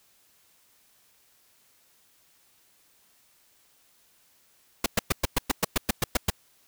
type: noise bursts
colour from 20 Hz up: pink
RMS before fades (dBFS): -22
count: 12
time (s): 4.84-6.302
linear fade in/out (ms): 5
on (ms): 21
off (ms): 110
effects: white hiss -63 dBFS RMS until 6.67 s